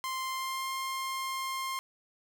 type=tone with pitch glide; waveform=sawtooth; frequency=1046.5 to 1059.9 Hz; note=C6 to C6; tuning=0 to +22 cents; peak=-29 dBFS; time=0.04-1.79 s; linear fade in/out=0 ms; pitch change=+22 cents; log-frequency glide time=0.21-0.7 s; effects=none